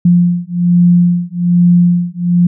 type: beating tone pair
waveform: sine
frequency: 174.61 / 175.81 Hz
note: F3 / F3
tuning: 0 / +12 cents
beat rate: 1.2 Hz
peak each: -10 dBFS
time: 0.05-2.47 s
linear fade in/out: 5 ms
effects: none